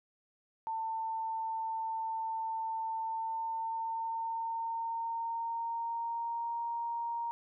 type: tone with pitch glide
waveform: sine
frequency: 895 to 934.1 Hz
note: A5 to A#5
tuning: +29 to +3 cents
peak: -33 dBFS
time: 0.67-7.31 s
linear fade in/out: 0 ms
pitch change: +74 cents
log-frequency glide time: 2.97-6.61 s
effects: none